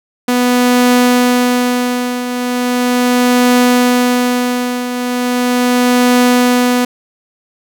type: tone with tremolo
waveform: sawtooth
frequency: 246.9 Hz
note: B3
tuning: in tune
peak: -3 dBFS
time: 0.28-6.85 s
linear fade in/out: 5 ms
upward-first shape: triangle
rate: 0.38 Hz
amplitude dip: 70%
effects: none